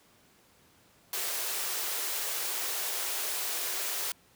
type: high-pass noise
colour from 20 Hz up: white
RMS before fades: -33 dBFS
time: 1.13-4.12 s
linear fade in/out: 2 ms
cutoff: 340 Hz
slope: 96 dB/octave
effects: pink hiss -62 dBFS RMS until 4.35 s + high-pass 80 Hz 12 dB/octave